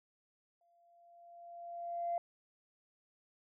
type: tone with exponential growth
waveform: sine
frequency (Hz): 689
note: F5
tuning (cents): -24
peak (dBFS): -31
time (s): 0.61-2.18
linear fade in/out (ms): 2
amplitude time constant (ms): 340
effects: tanh soft clip ceiling -27 dBFS